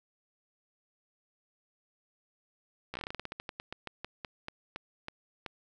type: slowing click train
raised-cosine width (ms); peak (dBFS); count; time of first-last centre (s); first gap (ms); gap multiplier
0.3; -22; 23; 2.94-5.462; 14; 1.17
effects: none